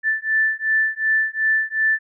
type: beating tone pair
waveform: sine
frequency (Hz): 1760 / 1762.7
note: A6 / A6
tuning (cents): 0 / +3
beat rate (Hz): 2.7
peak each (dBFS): -20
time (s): 0.03-1.99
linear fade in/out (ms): 50
effects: none